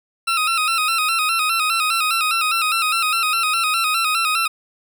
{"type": "tone with vibrato", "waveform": "20% pulse", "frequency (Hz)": 1300, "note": "E6", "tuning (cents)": -24, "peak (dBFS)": -12, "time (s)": [0.27, 4.48], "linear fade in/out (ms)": 10, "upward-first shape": "square", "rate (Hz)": 4.9, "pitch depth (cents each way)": 65, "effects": []}